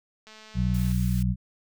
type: click train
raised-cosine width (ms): 0.2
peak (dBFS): -31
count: 142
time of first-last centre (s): 0.27-0.92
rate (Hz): 217
type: harmonic tone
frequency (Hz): 61.4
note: B1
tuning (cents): -9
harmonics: 1 / 2 / 3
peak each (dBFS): -26 / -26 / -26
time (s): 0.54-1.36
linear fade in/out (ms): 50
type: high-pass noise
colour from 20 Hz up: white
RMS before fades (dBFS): -44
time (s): 0.74-1.23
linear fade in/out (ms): 5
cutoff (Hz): 1200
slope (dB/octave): 24
effects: none